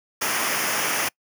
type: noise with comb filter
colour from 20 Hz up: pink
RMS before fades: -24 dBFS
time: 0.21-1.09 s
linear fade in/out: 10 ms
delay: 0.25 ms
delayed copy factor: -0.65
effects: noise-tail reverb RT60 0.1 s tail -26 dB re dry + high-pass 200 Hz 12 dB/octave